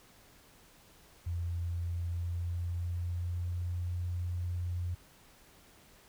sine tone with pitch glide, 86 to 88.21 Hz, F2 to F2, -26 to +18 cents, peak -32 dBFS, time 1.26-4.95 s, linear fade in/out 10 ms, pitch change +44 cents, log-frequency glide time 1.96-3.83 s, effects pink hiss -60 dBFS RMS until 6.08 s

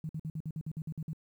sine tone bursts, 157.5 Hz, D#3, 21 cents sharp, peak -34 dBFS, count 11, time 0.04-1.132 s, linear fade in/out 2 ms, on 52 ms, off 52 ms, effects 11-bit

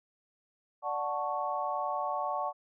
sine chord, D major seventh, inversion none, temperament equal with one note detuned, 587.3 / 737.9 / 880 / 1108.7 Hz, D5 / F#5 / A5 / C#6, 0 / -5 / 0 / 0 cents, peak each -37 / -35 / -36 / -35 dBFS, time 0.82-2.53 s, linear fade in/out 50 ms, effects none

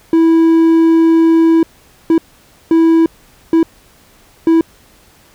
triangle tone bursts at uneven times, 327.7 Hz, E4, 10 cents flat, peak -4 dBFS, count 5, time 0.13-1.63 / 2.1-2.18 / 2.71-3.06 / 3.53-3.63 / 4.47-4.61 s, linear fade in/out 2 ms, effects pink hiss -47 dBFS RMS until 5.34 s

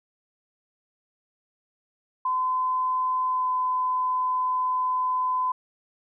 sine tone with pitch glide, 1021 to 1014.5 Hz, C6 to B5, -43 to +46 cents, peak -22 dBFS, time 2.25-5.52 s, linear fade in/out 5 ms, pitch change -11 cents, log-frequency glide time 3.27-3.49 s, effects none

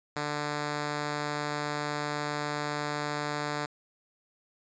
5% pulse tone, 147.8 Hz, D3, 11 cents sharp, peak -19 dBFS, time 0.16-3.66 s, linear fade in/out 5 ms, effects resampled to 16000 Hz

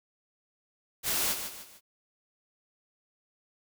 white noise with echo, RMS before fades -29 dBFS, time 1.03-1.36 s, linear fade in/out 50 ms, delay 150 ms, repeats 3, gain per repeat -8 dB, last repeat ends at 1.81 s, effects none

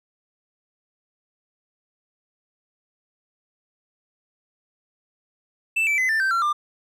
triangle tone with pitch steps, 2650 / 2320 / 2032 / 1778.9 / 1557.6 / 1363.8 / 1194.2 Hz, E7 / D7 / B6 / A6 / G6 / F6 / D6, +9 / -22 / +49 / +18 / -12 / -42 / +29 cents, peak -17 dBFS, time 5.76-6.53 s, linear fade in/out 10 ms, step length 110 ms, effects none

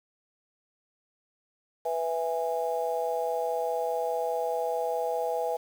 harmonic tone, 164.81 Hz, E3, in tune, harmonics 3 / 4 / 5, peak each -30 / -31 / -32 dBFS, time 1.85-5.57 s, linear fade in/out 10 ms, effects 8-bit

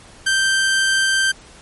sawtooth tone, 1565 Hz, G6, 3 cents flat, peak -11 dBFS, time 0.26-1.32 s, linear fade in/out 10 ms, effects pink hiss -44 dBFS RMS until 1.61 s + MP3 48 kbps

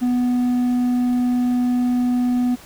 sine tone with hard clipping, 246.9 Hz, B3, in tune, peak -17 dBFS, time 0.01-2.56 s, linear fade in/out 20 ms, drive 3 dB, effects pink hiss -43 dBFS RMS until 2.65 s

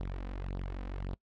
sawtooth tone with flanger, 46.33 Hz, F#1, 3 cents sharp, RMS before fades -38 dBFS, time 0-1.14 s, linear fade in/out 0 ms, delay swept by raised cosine 0.2 to 4 ms, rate 1.8 Hz, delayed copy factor +0.8, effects noise-tail reverb RT60 0.1 s tail -22 dB re dry + low-pass 3000 Hz 12 dB/octave

